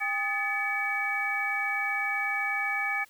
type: tone cluster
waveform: sine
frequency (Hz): 801 / 1249 / 1732 / 2272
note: G5 / D#6 / A6 / C#7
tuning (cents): +37 / +6 / -28 / +42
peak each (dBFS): -34 / -37 / -32 / -29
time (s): 0-3.05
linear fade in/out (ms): 20
effects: white hiss -59 dBFS RMS until 3.09 s